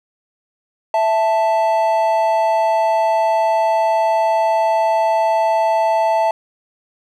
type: tone pair together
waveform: triangle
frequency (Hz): 660.1 / 880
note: E5 / A5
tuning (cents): +2 / 0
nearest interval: perfect fourth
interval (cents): 498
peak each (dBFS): -14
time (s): 0.94-6.31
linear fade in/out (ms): 2
effects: none